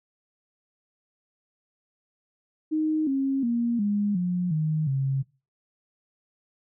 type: tone with pitch steps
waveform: sine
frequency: 311.1 / 270.8 / 235.8 / 205.2 / 178.68 / 155.55 / 135.41 Hz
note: D#4 / C#4 / A#3 / G#3 / F3 / D#3 / C#3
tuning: 0 / -40 / +20 / -21 / +40 / 0 / -40 cents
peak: -22 dBFS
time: 2.71-5.23 s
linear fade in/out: 20 ms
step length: 360 ms
effects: noise-tail reverb RT60 0.3 s tail -21 dB re dry